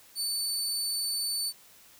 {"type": "tone", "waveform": "25% pulse", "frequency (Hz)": 4511, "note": "C#8", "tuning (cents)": 29, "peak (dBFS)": -24, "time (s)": [0.15, 1.53], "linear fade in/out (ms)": 50, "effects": ["white hiss -56 dBFS RMS until 1.99 s"]}